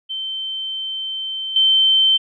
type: tone with level steps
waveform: sine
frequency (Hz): 3100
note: G7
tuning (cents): -20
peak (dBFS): -23 / -11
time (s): 0.09-2.18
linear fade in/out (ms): 20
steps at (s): 1.56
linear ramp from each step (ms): 2
effects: none